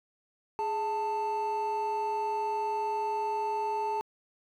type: tone pair together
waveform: triangle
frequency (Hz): 417.7 / 885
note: G#4 / A5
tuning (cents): +10 / +10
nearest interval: octave + minor second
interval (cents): 1300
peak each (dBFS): -32 / -27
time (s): 0.59-4.01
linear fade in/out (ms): 0
effects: tanh soft clip ceiling -20 dBFS